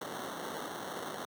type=noise with sample-and-hold; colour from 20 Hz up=white; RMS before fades=-40 dBFS; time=0.01-1.25 s; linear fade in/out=2 ms; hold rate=2450 Hz; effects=high-pass 200 Hz 12 dB/octave